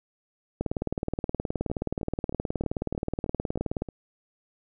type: two click trains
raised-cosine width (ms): 2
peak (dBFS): -23 / -14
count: 8 / 62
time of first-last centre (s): 1.7-3.888 / 0.61-3.821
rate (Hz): 3.2 / 19
effects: none